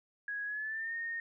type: tone with pitch glide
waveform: sine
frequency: 1661.2 to 1843.2 Hz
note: G#6 to A#6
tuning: 0 to -20 cents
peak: -35 dBFS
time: 0.28-1.2 s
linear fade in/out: 2 ms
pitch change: +180 cents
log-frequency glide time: 0.45-0.94 s
effects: none